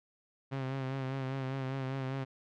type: tone with vibrato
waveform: sawtooth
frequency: 133.2 Hz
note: C3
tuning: 31 cents sharp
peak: -30 dBFS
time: 0.51-2.25 s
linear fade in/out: 20 ms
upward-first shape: sine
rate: 5 Hz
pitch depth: 39 cents each way
effects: low-pass 3000 Hz 12 dB/octave